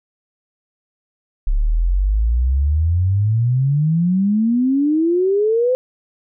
sine exponential sweep, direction up, 33.81 to 516 Hz, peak -13 dBFS, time 1.47-5.75 s, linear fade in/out 0 ms, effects none

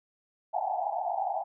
white band-pass noise, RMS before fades -31 dBFS, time 0.53-1.44 s, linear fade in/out 20 ms, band 670 to 850 Hz, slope 96 dB/octave, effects none

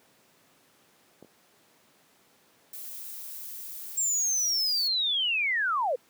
clicks, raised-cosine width 2 ms, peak -32 / -38 dBFS, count 2, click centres 1.226 / 1.247 s
violet noise, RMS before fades -40 dBFS, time 2.73-4.88 s, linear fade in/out 5 ms
sine linear sweep, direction down, 7520 to 457.1 Hz, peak -24 dBFS, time 3.97-5.96 s, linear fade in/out 10 ms
effects pink hiss -62 dBFS RMS until 6.09 s + high-pass 200 Hz 12 dB/octave

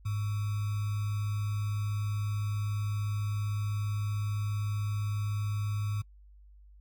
sine tone with sample-and-hold, 103.83 Hz, G#2, in tune, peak -29 dBFS, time 0.05-6.02 s, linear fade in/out 10 ms, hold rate 1225 Hz, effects noise-tail reverb RT60 0.1 s tail -25 dB re dry + added 50 Hz sine -52 dBFS peak until 6.8 s

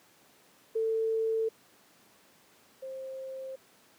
sine tone pair in turn, 446.1 / 528.8 Hz, A4 / C5, +24 / +18 cents, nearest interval minor third, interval 294 cents, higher second, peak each -26 / -37 dBFS, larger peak first, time 0.75-1.49 / 2.82-3.56 s, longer neither, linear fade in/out 10 ms, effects pink hiss -61 dBFS RMS until 3.98 s + high-pass 200 Hz 12 dB/octave

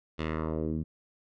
10% pulse tone with low-pass filter sweep, 79 Hz, D#2, 27 cents sharp, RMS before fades -32 dBFS, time 0.18-0.84 s, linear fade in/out 20 ms, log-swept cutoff 3600 to 180 Hz, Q 1.6, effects none

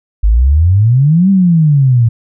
sine exponential two-way sweep, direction up then down, 49.25 to 198.7 to 112.3 Hz, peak -5 dBFS, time 0.23-2.09 s, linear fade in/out 10 ms, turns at 1.3 s, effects none

